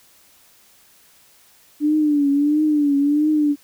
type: tone with vibrato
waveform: sine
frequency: 293.7 Hz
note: D4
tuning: in tune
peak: -14 dBFS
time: 1.8-3.56 s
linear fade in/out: 50 ms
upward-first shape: triangle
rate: 1.5 Hz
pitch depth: 92 cents each way
effects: white hiss -53 dBFS RMS until 3.63 s